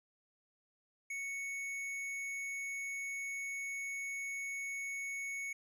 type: tone with hard clipping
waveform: triangle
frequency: 2217 Hz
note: C#7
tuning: in tune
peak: -40 dBFS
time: 1.1-5.53 s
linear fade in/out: 5 ms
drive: 13 dB
effects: none